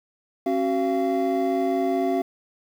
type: tone cluster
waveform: triangle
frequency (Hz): 271.2 / 375.8 / 687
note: C#4 / F#4 / F5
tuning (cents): -38 / +27 / -29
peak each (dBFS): -23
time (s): 0.46-2.22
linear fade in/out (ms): 5
effects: 8-bit